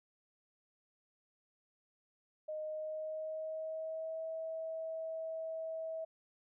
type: tone with pitch glide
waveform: sine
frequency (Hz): 618 to 645.7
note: D#5 to E5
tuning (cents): -12 to -36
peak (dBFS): -38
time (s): 2.48-6.05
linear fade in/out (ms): 10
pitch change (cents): +76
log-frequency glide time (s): 2.63-4.23
effects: none